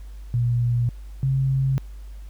sine tone pair in turn, 120 / 134.05 Hz, B2 / C3, -49 / +42 cents, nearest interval major second, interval 191 cents, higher second, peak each -18 dBFS, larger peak neither, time 0.34-0.89 / 1.23-1.78 s, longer neither, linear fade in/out 0 ms, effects added 50 Hz sine -35 dBFS peak until 2.29 s + pink hiss -57 dBFS RMS until 2.29 s

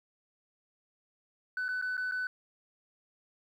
sine tone with dropouts, 1500 Hz, F#6, 23 cents sharp, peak -29 dBFS, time 1.57-2.27 s, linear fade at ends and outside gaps 2 ms, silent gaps 1.683-1.688 / 1.815-1.823 / 1.969-1.977 / 2.113-2.12 s, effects tanh soft clip ceiling -29 dBFS + 11-bit

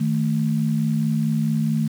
sine tone pair together, 155.85 / 220.4 Hz, D#3 / A3, +3 / +3 cents, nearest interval tritone, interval 600 cents, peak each -21 / -21 dBFS, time 0-1.88 s, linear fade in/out 10 ms, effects 7-bit

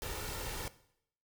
pink noise with comb filter, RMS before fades -40 dBFS, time 0.02-0.68 s, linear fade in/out 0 ms, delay 2.2 ms, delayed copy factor +0.5, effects noise-tail reverb RT60 0.7 s tail -17 dB re dry

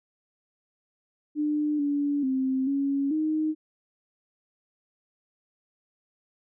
sine tone with pitch steps, 299.1 / 287.2 / 262.8 / 277.9 / 310.7 Hz, D4 / D4 / C4 / C#4 / D#4, +32 / -39 / +8 / +4 / -2 cents, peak -23 dBFS, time 1.35-3.55 s, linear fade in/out 50 ms, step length 440 ms, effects none

